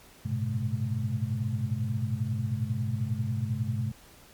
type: tone cluster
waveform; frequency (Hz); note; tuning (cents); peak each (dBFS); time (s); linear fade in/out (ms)
sine; 102 / 114.2 / 124.3 / 140.6 / 213.3; G#2 / A#2 / B2 / C#3 / G#3; -31 / -35 / +12 / +25 / +46; -32 / -33 / -31 / -39 / -36; 0.25-3.92; 10
effects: pink hiss -54 dBFS RMS until 4.33 s + MP3 96 kbps